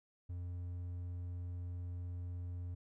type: tone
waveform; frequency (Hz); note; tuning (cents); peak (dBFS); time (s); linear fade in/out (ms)
triangle; 88.4; F2; +22; -38; 0.29-2.75; 10
effects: none